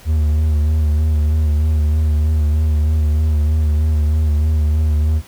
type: tone with vibrato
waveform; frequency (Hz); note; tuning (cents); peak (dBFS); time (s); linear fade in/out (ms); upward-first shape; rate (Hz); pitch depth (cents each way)
triangle; 76.5; D#2; -29; -10; 0.05-5.22; 50; sine; 3.2; 39
effects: pink hiss -43 dBFS RMS until 5.27 s